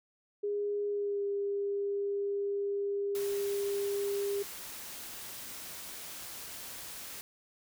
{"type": "tone with pitch glide", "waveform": "sine", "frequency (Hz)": [410, 402], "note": ["G#4", "G4"], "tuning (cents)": [-22, 44], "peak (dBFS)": -30, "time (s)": [0.43, 4.43], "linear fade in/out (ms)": 10, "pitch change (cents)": -34, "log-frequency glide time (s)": [0.88, 1.25]}
{"type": "noise", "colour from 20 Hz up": "white", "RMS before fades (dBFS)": -44, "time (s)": [3.15, 7.21], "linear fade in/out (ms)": 0}
{"effects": []}